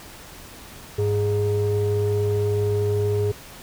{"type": "tone pair together", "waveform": "sine", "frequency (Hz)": [102, 414.8], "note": ["G#2", "G#4"], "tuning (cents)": [-31, -2], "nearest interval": "2 octaves", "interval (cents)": 2429, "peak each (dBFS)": -20, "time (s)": [0.98, 3.32], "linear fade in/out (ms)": 10, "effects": ["tanh soft clip ceiling -15 dBFS", "pink hiss -42 dBFS RMS until 3.62 s"]}